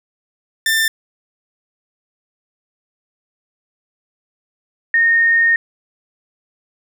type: tone pair in turn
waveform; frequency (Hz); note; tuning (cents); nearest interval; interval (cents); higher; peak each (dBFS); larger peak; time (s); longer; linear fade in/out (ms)
sawtooth / sine; 1787 / 1842.6; A6 / A#6; +26 / -21; minor second; 53; second; -10; neither; 0.66-0.88 / 4.94-5.56; second; 2
effects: none